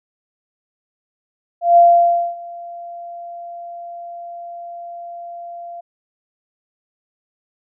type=tone with ADSR envelope; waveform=sine; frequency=690 Hz; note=F5; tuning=21 cents flat; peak=-5 dBFS; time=1.61-5.81 s; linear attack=160 ms; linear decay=580 ms; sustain=-24 dB; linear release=11 ms; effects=none